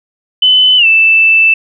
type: tone with pitch glide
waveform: sine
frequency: 3022 to 2646 Hz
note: F#7 to E7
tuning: +36 to +6 cents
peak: -4 dBFS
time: 0.42-1.54 s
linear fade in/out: 5 ms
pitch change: -230 cents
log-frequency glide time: 0.77-0.86 s
effects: none